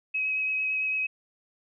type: tone with vibrato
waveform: sine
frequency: 2547 Hz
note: D#7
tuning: 40 cents sharp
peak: -25 dBFS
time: 0.14-1.07 s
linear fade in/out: 10 ms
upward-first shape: sine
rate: 8.9 Hz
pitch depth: 12 cents each way
effects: none